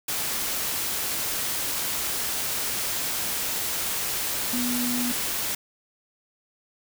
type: tone in noise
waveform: sine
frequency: 244.8 Hz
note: B3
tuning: 15 cents flat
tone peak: -26 dBFS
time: 4.53-5.12 s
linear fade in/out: 5 ms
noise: white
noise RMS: -28 dBFS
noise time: 0.08-5.55 s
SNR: -1 dB
effects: none